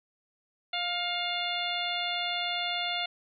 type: harmonic tone with a mistuned harmonic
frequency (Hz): 703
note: F5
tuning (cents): +11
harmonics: 1 / 2 / 3 / 4 / 5 / 6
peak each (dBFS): -35 / -39 / -36 / -35 / -34 / -40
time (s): 0.73-3.06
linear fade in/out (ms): 5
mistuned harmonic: 3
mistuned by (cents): +22
effects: none